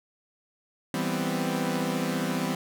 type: chord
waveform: sawtooth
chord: C major seventh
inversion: first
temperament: equal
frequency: 164.81 / 196 / 246.9 / 261.6 Hz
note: E3 / G3 / B3 / C4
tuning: 0 / 0 / 0 / 0 cents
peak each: -28 dBFS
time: 0.94-2.55 s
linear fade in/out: 2 ms
effects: none